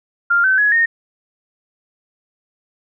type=tone with pitch steps; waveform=sine; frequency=1396.9 / 1532.2 / 1680.5 / 1843.2 Hz; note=F6 / G6 / G#6 / A#6; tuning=0 / -40 / +20 / -20 cents; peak=-11 dBFS; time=0.3-0.86 s; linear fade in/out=10 ms; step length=140 ms; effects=none